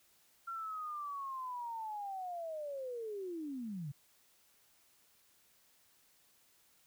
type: linear sweep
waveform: sine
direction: down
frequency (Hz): 1372 to 132.3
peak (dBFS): -39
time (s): 0.47-3.92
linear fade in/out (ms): 10
effects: white hiss -69 dBFS RMS until 6.86 s